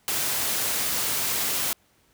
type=noise; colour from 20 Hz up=white; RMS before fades=-26 dBFS; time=0.08-1.73 s; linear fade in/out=0 ms; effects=pink hiss -63 dBFS RMS until 2.13 s + high-pass 60 Hz 12 dB/octave